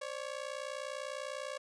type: ring-modulated tone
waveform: sawtooth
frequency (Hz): 558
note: C#5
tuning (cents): +11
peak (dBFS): -32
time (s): 0.01-1.58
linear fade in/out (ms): 10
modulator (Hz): 30
effects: resampled to 22050 Hz + 11-bit